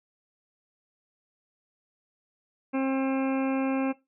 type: harmonic tone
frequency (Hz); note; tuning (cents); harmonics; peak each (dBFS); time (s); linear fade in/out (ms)
266.9; C4; +35; 1 / 2 / 3 / 4 / 5 / 6 / 8 / 9 / 10; -25 / -32 / -37 / -39 / -44 / -44 / -45 / -43 / -45; 2.73-3.93; 20
effects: noise-tail reverb RT60 0.2 s tail -17 dB re dry